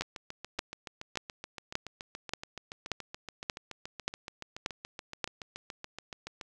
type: two click trains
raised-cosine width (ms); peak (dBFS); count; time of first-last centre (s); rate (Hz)
0.2; -13 / -23; 10 / 46; 0.01-5.243 / 0.02-6.412; 1.72 / 7.04
effects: none